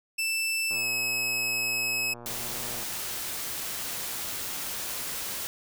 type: tone with pitch glide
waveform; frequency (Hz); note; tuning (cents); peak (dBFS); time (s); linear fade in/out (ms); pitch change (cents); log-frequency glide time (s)
sawtooth; 2650 to 2570; E7 to E7; +9 to -45; -23; 0.18-2.14; 10; -54; 0.7-0.88
type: click train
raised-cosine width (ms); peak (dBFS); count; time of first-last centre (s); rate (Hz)
1; -30; 253; 0.71-2.828; 119
type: noise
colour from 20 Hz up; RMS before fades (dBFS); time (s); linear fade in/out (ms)
white; -34; 2.26-5.47; 0
effects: none